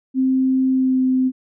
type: tone with pitch glide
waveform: sine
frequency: 261.6 to 258.4 Hz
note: C4 to C4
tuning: 0 to -21 cents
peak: -14 dBFS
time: 0.14-1.32 s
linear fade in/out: 50 ms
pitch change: -21 cents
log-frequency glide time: 0.7-1.03 s
effects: none